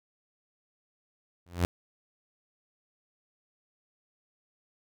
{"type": "tone with exponential growth", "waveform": "sawtooth", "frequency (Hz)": 87.3, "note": "F2", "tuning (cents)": 0, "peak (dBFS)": -16, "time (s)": [1.46, 1.65], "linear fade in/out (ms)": 0, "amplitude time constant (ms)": 41, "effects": []}